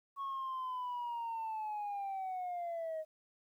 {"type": "linear sweep", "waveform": "sine", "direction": "down", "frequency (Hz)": [1108.7, 622.3], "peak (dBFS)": -35, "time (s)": [0.16, 3.05], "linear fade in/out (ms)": 50, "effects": ["tanh soft clip ceiling -35 dBFS", "12-bit"]}